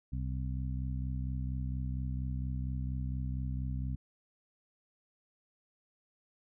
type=harmonic tone; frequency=64.3 Hz; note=C2; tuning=30 cents flat; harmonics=1 / 2 / 3 / 4; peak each=-35 / -37 / -44 / -46 dBFS; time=0.12-3.96 s; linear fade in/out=10 ms; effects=none